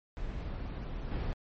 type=noise with level steps; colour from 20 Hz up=brown; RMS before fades=-38 / -33 dBFS; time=0.17-1.33 s; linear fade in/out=0 ms; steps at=1.11 s; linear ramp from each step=5 ms; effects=low-pass 4000 Hz 12 dB/octave + MP3 32 kbps